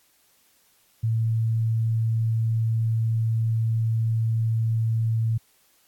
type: tone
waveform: sine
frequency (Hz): 112.9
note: A2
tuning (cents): +45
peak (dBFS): -20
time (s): 1.03-5.38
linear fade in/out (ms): 10
effects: white hiss -62 dBFS RMS until 5.87 s + AAC 64 kbps